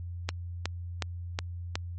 click train, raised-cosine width 0.2 ms, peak -12 dBFS, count 5, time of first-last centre 0.29-1.755 s, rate 2.73 Hz, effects added 87 Hz sine -35 dBFS peak until 1.98 s + MP3 32 kbps

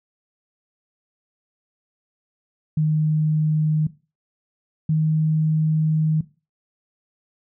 sine tone pair in turn, 154.5 / 156.39 Hz, D#3 / D#3, -12 / +9 cents, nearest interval unison, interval 21 cents, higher second, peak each -16 dBFS, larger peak neither, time 2.77-3.87 / 4.89-6.21 s, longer second, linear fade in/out 5 ms, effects noise-tail reverb RT60 0.3 s tail -17 dB re dry

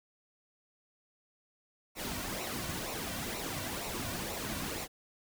pink noise with flanger, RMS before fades -38 dBFS, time 1.95-4.88 s, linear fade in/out 50 ms, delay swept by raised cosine 0.61 to 2.41 ms, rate 2.1 Hz, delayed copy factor -0.6, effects none

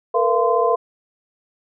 sine tone cluster, 451.9 / 486.9 / 683 / 1032 Hz, A4 / B4 / F5 / C6, +46 / -25 / -39 / -24 cents, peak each -20 dBFS, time 0.14-0.76 s, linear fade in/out 10 ms, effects none

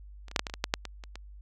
clicks, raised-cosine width 0.2 ms, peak -30 / -26 / -6 / -8 / -16 / -23 / -17 / -8 / -6 / -20 / -27 / -24 dBFS, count 12, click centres 0.283 / 0.314 / 0.362 / 0.394 / 0.468 / 0.498 / 0.539 / 0.641 / 0.739 / 0.853 / 1.038 / 1.156 s, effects added 50 Hz sine -45 dBFS peak until 1.41 s

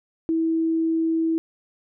sine tone, 325.5 Hz, E4, 22 cents flat, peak -19 dBFS, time 0.29-1.38 s, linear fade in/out 0 ms, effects none

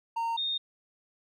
triangle / sine tone pair in turn, 920 / 3680 Hz, A#5 / A#7, -23 / -23 cents, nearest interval 2 octaves, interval 2400 cents, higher second, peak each -26 / -28 dBFS, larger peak first, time 0.16-0.37 / 0.37-0.58 s, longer neither, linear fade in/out 10 ms, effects none

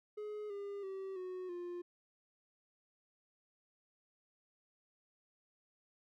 triangle tone with pitch steps, 421.2 / 402.6 / 384.9 / 367.9 / 351.7 Hz, G#4 / G4 / G4 / F#4 / F4, +24 / +46 / -32 / -10 / +12 cents, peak -39 dBFS, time 0.17-1.82 s, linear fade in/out 10 ms, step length 330 ms, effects none

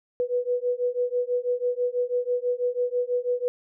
sine beating tone pair, 488.8 / 494.9 Hz, B4 / B4, -18 / +4 cents, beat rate 6.1 Hz, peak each -26 dBFS, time 0.2-3.48 s, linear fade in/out 0 ms, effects none

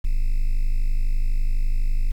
triangle tone, 26 Hz, G#0, 3 cents sharp, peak -14 dBFS, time 0.04-2.12 s, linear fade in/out 10 ms, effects tanh soft clip ceiling -10 dBFS + 8-bit

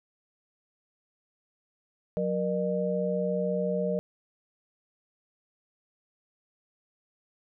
sine tone cluster, 182.9 / 472 / 606 Hz, F#3 / A#4 / D#5, -20 / +22 / -46 cents, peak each -30 dBFS, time 2.17-3.99 s, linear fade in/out 0 ms, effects none

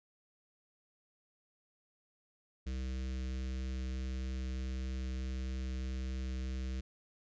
square tone with notch filter, 64.4 Hz, C2, 27 cents flat, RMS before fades -38 dBFS, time 2.66-6.81 s, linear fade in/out 10 ms, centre 860 Hz, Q 0.56, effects resampled to 16000 Hz

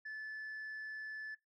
sine tone, 1738 Hz, A6, 22 cents flat, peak -40 dBFS, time 0.05-1.35 s, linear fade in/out 10 ms, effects noise-tail reverb RT60 0.2 s tail -19 dB re dry + tanh soft clip ceiling -41 dBFS

